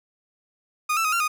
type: tone with pitch steps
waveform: 30% pulse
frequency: 1231 / 1329 / 1254 / 1377 / 1236 Hz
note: D#6 / E6 / D#6 / F6 / D#6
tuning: -19 / +14 / +13 / -25 / -12 cents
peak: -18 dBFS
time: 0.89-1.28 s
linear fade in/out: 10 ms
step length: 78 ms
effects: none